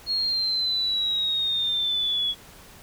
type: exponential sweep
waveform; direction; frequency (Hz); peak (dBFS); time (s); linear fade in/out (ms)
sine; down; 4311 to 3357; -22; 0.06-2.35; 50
effects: pink hiss -48 dBFS RMS until 2.82 s